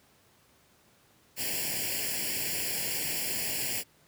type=noise with comb filter; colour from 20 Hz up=white; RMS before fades=-32 dBFS; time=1.36-3.84 s; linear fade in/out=50 ms; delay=0.4 ms; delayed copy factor=+0.95; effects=pink hiss -63 dBFS RMS until 4.07 s + high-pass 80 Hz 12 dB/octave